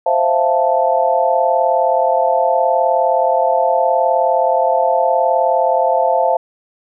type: chord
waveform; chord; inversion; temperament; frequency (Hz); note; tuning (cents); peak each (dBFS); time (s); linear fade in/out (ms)
sine; F major seventh; second; equal; 523.3 / 659.3 / 698.5 / 880; C5 / E5 / F5 / A5; 0 / 0 / 0 / 0; -17; 0.06-6.37; 5
effects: none